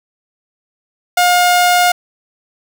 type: tone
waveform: sawtooth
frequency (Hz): 713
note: F5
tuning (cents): +36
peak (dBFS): -5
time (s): 1.17-1.92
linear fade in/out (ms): 5
effects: none